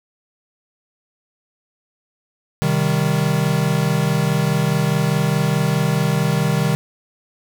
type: chord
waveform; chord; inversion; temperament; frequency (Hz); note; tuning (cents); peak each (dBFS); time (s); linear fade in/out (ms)
square; C minor; none; equal; 130.81 / 155.56 / 196; C3 / Eb3 / G3; 0 / 0 / 0; -22 / -19 / -23; 2.62-6.75; 0
effects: none